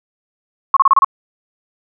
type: tone bursts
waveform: sine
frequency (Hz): 1091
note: C#6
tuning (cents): -28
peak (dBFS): -6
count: 6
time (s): 0.74-1.046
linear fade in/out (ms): 2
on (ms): 26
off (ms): 30
effects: none